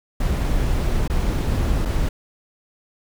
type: noise with dropouts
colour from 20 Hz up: brown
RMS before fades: -20 dBFS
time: 0.2-2.09 s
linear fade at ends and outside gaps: 5 ms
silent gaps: 1.078-1.098 / 1.852-1.855 s
effects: none